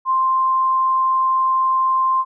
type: tone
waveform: sine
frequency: 1048 Hz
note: C6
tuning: 2 cents sharp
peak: -14 dBFS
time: 0.05-2.25 s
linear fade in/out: 50 ms
effects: none